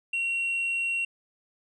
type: tone with tanh clipping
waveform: sine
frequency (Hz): 2739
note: F7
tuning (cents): -34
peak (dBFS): -26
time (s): 0.13-1.05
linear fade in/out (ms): 5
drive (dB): 1
effects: none